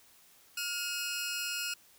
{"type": "tone pair together", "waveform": "15% pulse", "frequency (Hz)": [1420, 2557], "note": ["F6", "D#7"], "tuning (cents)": [28, 47], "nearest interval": "minor seventh", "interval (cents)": 1019, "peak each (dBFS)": [-30, -29], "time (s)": [0.57, 1.74], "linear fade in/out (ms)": 5, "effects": ["white hiss -61 dBFS RMS until 1.98 s"]}